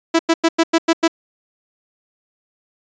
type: tone bursts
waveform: sawtooth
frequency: 329.6 Hz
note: E4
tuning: in tune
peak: -7 dBFS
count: 7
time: 0.14-1.08 s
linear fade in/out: 10 ms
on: 52 ms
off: 96 ms
effects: resampled to 16000 Hz